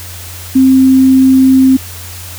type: tone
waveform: sine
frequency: 262.9 Hz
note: C4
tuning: 8 cents sharp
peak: -3 dBFS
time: 0.55-1.77 s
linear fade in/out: 10 ms
effects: added 89 Hz sine -28 dBFS peak until 2.38 s + white hiss -29 dBFS RMS until 2.38 s